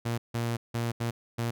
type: tone bursts at uneven times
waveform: sawtooth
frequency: 117.2 Hz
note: A#2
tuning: 10 cents sharp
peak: -24 dBFS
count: 5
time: 0.05-0.18 / 0.34-0.57 / 0.74-0.92 / 1-1.11 / 1.38-1.51 s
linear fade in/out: 10 ms
effects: none